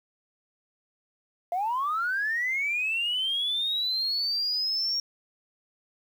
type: linear sweep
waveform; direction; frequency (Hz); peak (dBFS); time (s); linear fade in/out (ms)
sine; up; 678 to 5588; -24; 1.52-5; 2
effects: tanh soft clip ceiling -21 dBFS + 9-bit